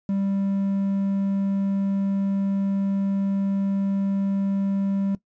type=tone with quantisation; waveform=triangle; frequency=196.5 Hz; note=G3; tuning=4 cents sharp; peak=-19 dBFS; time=0.09-5.15 s; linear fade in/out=2 ms; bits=8; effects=noise-tail reverb RT60 0.1 s tail -18 dB re dry + resampled to 16000 Hz